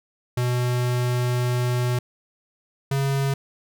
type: tone pair in turn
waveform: square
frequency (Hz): 123.47 / 137.39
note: B2 / C#3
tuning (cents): 0 / -15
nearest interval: major second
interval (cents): 185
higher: second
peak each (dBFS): -21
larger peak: neither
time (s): 0.37-1.99 / 2.91-3.34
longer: first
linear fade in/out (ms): 5
effects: none